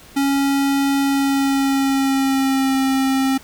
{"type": "tone with pitch glide", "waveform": "square", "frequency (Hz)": [276.9, 267], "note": ["C#4", "C4"], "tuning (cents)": [-2, 35], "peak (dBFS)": -16, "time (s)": [0.16, 3.38], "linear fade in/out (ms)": 10, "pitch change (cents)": -63, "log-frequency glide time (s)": [1.01, 2.78], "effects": ["pink hiss -44 dBFS RMS until 3.43 s"]}